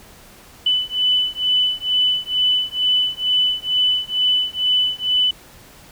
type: beating tone pair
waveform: sine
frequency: 2994 / 2996.2 Hz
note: F#7 / F#7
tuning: +20 / +21 cents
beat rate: 2.2 Hz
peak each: -19 / -19 dBFS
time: 0.66-5.31 s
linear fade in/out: 5 ms
effects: pink hiss -45 dBFS RMS until 5.91 s